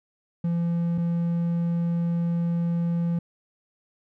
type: tone pair in turn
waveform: triangle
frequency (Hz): 170.2 / 170.2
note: F3 / F3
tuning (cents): -44 / -44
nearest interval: unison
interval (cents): 0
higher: neither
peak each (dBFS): -20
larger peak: neither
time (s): 0.44-0.98 / 0.98-3.19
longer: second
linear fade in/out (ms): 5
effects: none